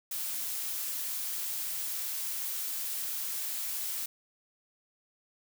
blue noise, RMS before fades -35 dBFS, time 0.11-4.06 s, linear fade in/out 5 ms, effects none

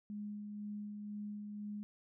sine tone with tremolo, 207.7 Hz, G#3, in tune, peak -40 dBFS, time 0.1-1.83 s, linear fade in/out 0 ms, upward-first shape sine, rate 2 Hz, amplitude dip 30%, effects none

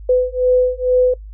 sine beating tone pair, 502 / 504.2 Hz, B4 / B4, +28 / +36 cents, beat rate 2.2 Hz, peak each -15 dBFS, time 0.09-1.14 s, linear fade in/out 5 ms, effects noise-tail reverb RT60 0.1 s tail -21 dB re dry + added 51 Hz sine -31 dBFS peak until 1.33 s

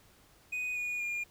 triangle tone with pitch steps, 2489 / 2452 / 2415 Hz, D#7 / D#7 / D7, 0 / -26 / +48 cents, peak -31 dBFS, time 0.52-1.24 s, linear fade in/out 10 ms, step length 240 ms, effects pink hiss -62 dBFS RMS until 1.3 s

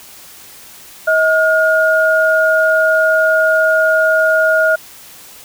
sine tone pair together, 636.5 / 1429 Hz, D#5 / F6, +39 / +39 cents, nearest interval octave + major second, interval 1400 cents, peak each -12 dBFS, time 1.07-4.76 s, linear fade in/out 10 ms, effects white hiss -38 dBFS RMS until 5.44 s

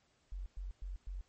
sine tone bursts, 46.25 Hz, F#1, in tune, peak -39 dBFS, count 4, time 0.32-1.21 s, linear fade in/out 0 ms, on 140 ms, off 110 ms, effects pink hiss -73 dBFS RMS until 1.28 s + MP3 32 kbps

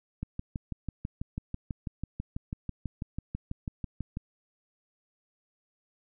click train, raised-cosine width 5 ms, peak -21 dBFS, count 25, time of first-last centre 0.23-4.171 s, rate 6.09 Hz, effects none

